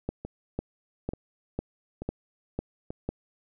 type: two click trains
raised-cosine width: 2 ms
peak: -22 / -16 dBFS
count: 4 / 7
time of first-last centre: 0.25-2.905 / 0.09-3.09 s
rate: 1.13 / 2 Hz
effects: none